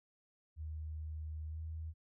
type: tone with pitch glide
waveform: sine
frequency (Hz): 77.78 to 79.83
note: D#2 to D#2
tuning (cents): 0 to +45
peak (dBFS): -40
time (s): 0.56-1.94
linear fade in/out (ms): 50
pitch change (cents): +45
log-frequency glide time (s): 1.49-1.6
effects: none